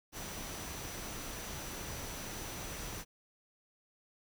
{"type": "tone in noise", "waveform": "sine", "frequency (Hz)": 5920, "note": "F#8", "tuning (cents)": 0, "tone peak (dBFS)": -51, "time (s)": [0.12, 3.05], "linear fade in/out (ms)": 50, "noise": "pink", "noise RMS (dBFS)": -43, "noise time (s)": [0.12, 3.05], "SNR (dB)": -11, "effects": []}